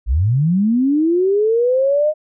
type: linear sweep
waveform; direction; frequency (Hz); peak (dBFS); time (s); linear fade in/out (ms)
sine; up; 49.24 to 622.3; -12; 0.06-2.14; 50
effects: none